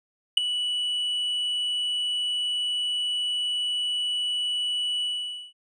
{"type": "tone with ADSR envelope", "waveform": "triangle", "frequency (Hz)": 2953, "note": "F#7", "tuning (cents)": -4, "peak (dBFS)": -9, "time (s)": [0.37, 5.53], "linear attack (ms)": 6, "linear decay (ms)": 6, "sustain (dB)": -14, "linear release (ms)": 500, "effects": ["resampled to 22050 Hz"]}